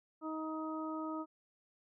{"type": "harmonic tone", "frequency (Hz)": 314.7, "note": "D#4", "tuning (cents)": 20, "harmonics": [1, 2, 3, 4], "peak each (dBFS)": [-39, -46, -47, -44], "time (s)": [0.21, 1.26], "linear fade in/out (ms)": 50, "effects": []}